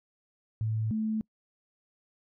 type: tone pair in turn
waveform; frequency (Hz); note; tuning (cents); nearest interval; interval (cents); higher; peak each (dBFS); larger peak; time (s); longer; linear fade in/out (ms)
sine; 110 / 218.3; A2 / A3; 0 / -13; octave; 1187; second; -27 / -27; neither; 0.61-0.91 / 0.91-1.21; neither; 0
effects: noise-tail reverb RT60 0.1 s tail -26 dB re dry